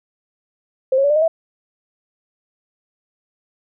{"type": "tone with pitch steps", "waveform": "sine", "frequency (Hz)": [523.3, 547.1, 572, 598, 625.2, 653.6], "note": ["C5", "C#5", "D5", "D5", "D#5", "E5"], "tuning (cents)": [0, -23, -46, 31, 8, -15], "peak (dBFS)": -12, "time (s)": [0.92, 1.28], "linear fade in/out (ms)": 5, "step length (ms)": 60, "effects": []}